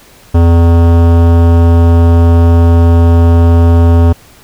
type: tone with hard clipping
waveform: sine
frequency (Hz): 84.4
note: E2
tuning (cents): +41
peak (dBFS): -5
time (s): 0.34-4.13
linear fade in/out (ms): 10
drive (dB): 18
effects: pink hiss -40 dBFS RMS until 4.43 s

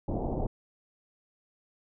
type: low-pass noise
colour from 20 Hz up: pink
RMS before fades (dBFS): -31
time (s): 0.08-0.47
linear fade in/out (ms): 5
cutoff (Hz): 830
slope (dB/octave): 48
effects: none

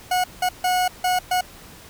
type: tone bursts at uneven times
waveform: 40% pulse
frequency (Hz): 730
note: F#5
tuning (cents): -24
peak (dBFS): -17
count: 5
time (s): 0.11-0.24 / 0.42-0.49 / 0.64-0.88 / 1.04-1.19 / 1.31-1.41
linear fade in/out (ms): 5
effects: pink hiss -44 dBFS RMS until 1.89 s

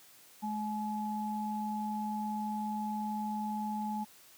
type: tone pair together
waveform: sine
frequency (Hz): 212.5 / 850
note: G#3 / G#5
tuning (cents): +40 / +40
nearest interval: 2 octaves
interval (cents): 2400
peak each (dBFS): -35 / -36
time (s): 0.42-4.05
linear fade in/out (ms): 20
effects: white hiss -58 dBFS RMS until 4.37 s + high-pass 100 Hz 12 dB/octave

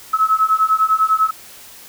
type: beating tone pair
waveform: sine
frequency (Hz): 1288 / 1298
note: E6 / E6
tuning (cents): -41 / -27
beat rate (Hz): 10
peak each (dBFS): -16 / -15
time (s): 0.13-1.31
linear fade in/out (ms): 10
effects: white hiss -40 dBFS RMS until 1.88 s

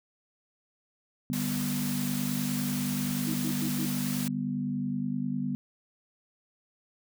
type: chord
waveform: sine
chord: G major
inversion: second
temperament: equal with one note detuned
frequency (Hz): 146.83 / 196 / 246.2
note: D3 / G3 / B3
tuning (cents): 0 / 0 / -5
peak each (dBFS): -35 / -33 / -31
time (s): 1.3-5.55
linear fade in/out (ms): 0
type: noise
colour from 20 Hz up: white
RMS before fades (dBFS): -37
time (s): 1.33-4.28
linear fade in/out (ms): 2
type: tone bursts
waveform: sine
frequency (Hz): 314.4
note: D#4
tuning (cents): +18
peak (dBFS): -33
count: 4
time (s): 3.27-3.858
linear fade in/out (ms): 5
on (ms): 72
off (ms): 100
effects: none

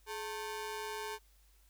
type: ring-modulated tone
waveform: sawtooth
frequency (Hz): 659.3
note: E5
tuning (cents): 0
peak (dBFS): -32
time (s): 0.06-1.19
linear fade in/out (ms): 50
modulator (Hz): 236
effects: added 50 Hz sine -63 dBFS peak until 1.69 s + white hiss -70 dBFS RMS until 1.69 s

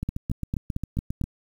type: two click trains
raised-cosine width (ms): 5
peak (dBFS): -14 / -16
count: 6 / 10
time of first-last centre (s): 0.09-1.214 / 0.03-1.24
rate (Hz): 4.45 / 7.44
effects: 8-bit

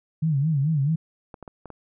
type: tone with vibrato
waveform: sine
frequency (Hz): 148.2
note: D3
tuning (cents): +16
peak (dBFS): -19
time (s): 0.22-0.96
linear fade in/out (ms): 10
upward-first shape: sine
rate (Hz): 4.6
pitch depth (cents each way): 160
type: clicks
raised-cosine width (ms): 1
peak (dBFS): -25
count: 5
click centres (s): 1.342 / 1.427 / 1.478 / 1.657 / 1.703
effects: none

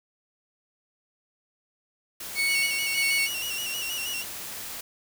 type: noise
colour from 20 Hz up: white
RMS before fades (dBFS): -37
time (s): 2.2-4.81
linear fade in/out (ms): 5
type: tone with tremolo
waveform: 35% pulse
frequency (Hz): 2217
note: C#7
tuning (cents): 0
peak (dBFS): -21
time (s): 2.35-3.29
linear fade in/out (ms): 50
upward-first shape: square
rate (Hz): 1.6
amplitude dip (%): 45
type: tone with vibrato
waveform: sawtooth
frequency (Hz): 2823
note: F7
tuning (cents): +18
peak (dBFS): -27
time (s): 2.47-4.25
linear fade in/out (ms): 50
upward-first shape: square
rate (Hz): 6.3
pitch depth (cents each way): 52
effects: none

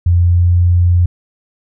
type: tone with pitch glide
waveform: sine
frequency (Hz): 87.1 to 87.96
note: F2 to F2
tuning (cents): -4 to +13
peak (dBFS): -7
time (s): 0.06-1.06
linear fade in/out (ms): 5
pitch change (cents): +17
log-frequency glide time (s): 0.22-0.54
effects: none

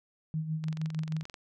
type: tone with tremolo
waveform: sine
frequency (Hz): 157.4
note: D#3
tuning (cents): +20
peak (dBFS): -28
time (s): 0.34-1.23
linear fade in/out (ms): 0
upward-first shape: sine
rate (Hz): 6.5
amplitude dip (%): 60
type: click train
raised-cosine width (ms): 0.2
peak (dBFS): -27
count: 17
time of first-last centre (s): 0.64-1.342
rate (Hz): 22.8
effects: none

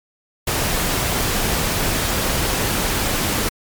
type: noise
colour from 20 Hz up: pink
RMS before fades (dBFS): -20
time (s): 0.47-3.49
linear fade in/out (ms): 5
effects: MP3 96 kbps

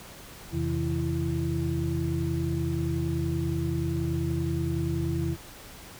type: tone cluster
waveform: sine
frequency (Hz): 84.6 / 131.1 / 161.6 / 334.1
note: E2 / C3 / E3 / E4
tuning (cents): +45 / +4 / -34 / +23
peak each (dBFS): -31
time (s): 0.51-5.37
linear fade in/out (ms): 50
effects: pink hiss -46 dBFS RMS until 5.99 s

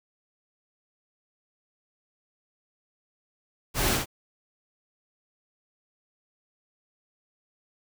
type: noise with echo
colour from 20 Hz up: pink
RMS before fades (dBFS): -26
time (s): 3.74-4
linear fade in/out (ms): 50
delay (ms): 59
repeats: 1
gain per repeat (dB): -3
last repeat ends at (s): 4.059
effects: none

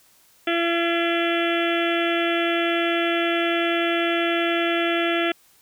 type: harmonic tone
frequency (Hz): 338.8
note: E4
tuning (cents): +48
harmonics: 1 / 2 / 4 / 5 / 6 / 7 / 8 / 9 / 10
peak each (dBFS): -23 / -26 / -29 / -30 / -31 / -31 / -32 / -33 / -33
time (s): 0.47-5.32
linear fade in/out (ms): 5
effects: white hiss -57 dBFS RMS until 5.61 s

